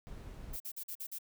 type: noise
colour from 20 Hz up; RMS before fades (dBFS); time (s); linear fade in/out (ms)
brown; -46; 0.07-0.56; 0
type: noise bursts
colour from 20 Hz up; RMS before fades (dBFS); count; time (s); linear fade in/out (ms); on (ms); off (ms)
violet; -42; 6; 0.53-1.187; 10; 72; 45
effects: none